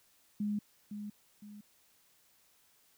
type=tone with echo; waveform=sine; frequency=207.7 Hz; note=G#3; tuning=in tune; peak=-31 dBFS; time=0.4-0.59 s; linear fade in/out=5 ms; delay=510 ms; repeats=2; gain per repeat=-8 dB; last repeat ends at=1.61 s; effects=white hiss -68 dBFS RMS until 2.97 s